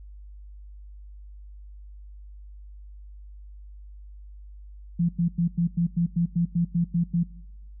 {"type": "tone bursts", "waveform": "sine", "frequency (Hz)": 171.3, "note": "F3", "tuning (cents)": -33, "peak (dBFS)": -19, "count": 12, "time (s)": [4.99, 7.235], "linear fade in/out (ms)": 10, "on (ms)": 100, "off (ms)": 95, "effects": ["noise-tail reverb RT60 0.9 s tail -22 dB re dry", "added 50 Hz sine -41 dBFS peak until 7.8 s"]}